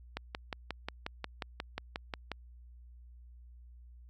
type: click train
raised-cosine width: 0.3 ms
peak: -20 dBFS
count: 13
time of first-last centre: 0.17-2.317 s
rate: 5.59 Hz
effects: added 60 Hz sine -51 dBFS peak until 4.09 s